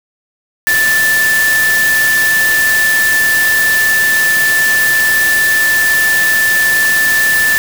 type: tone in noise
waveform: sine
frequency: 1758 Hz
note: A6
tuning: 2 cents flat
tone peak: -9 dBFS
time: 0.67-7.58 s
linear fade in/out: 0 ms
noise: white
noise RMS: -18 dBFS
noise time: 0.67-7.58 s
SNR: +6 dB
effects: none